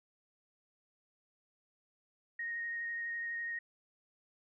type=tone with vibrato; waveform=sine; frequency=1864.7 Hz; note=A#6; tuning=in tune; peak=-36 dBFS; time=2.39-3.59 s; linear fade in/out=5 ms; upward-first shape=sine; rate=12 Hz; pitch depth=11 cents each way; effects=none